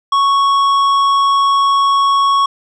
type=tone with tanh clipping; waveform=sine; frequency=1108.7 Hz; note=C#6; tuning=in tune; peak=-11 dBFS; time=0.12-2.46 s; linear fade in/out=5 ms; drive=10 dB; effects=none